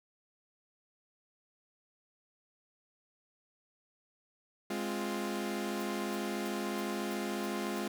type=chord; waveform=sawtooth; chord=F minor; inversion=first; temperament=equal; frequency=207.7 / 261.6 / 349.2 Hz; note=Ab3 / C4 / F4; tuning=0 / 0 / 0 cents; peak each=-33 / -37 / -34 dBFS; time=4.7-7.88 s; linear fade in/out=5 ms
type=noise bursts; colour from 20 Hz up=blue; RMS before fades=-50 dBFS; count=7; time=5.8-7.789 s; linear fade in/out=2 ms; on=27 ms; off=300 ms
effects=none